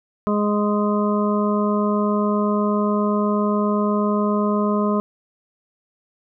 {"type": "harmonic tone", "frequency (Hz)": 207.7, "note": "G#3", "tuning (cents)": 0, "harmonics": [1, 2, 3, 5, 6], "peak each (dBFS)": [-19, -24, -26, -26, -29], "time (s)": [0.27, 5], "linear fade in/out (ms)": 0, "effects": []}